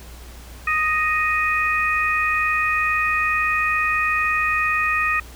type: harmonic tone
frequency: 622.3 Hz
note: D#5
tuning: in tune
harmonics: 2 / 3 / 4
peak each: -22 / -22 / -22 dBFS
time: 0.67-5.2 s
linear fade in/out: 5 ms
effects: added 60 Hz sine -38 dBFS peak until 5.35 s + pink hiss -44 dBFS RMS until 5.35 s